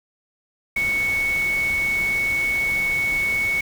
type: tone in noise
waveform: sine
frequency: 2217 Hz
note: C#7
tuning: in tune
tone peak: -19 dBFS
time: 0.76-3.61 s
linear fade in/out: 5 ms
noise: pink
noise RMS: -34 dBFS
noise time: 0.76-3.61 s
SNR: +12 dB
effects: none